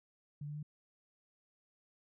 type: tone with pitch steps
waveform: sine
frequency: 146 / 148.12 / 150.28 Hz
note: D3 / D3 / D3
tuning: -10 / +15 / +40 cents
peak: -40 dBFS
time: 0.41-0.629 s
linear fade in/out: 5 ms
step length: 73 ms
effects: none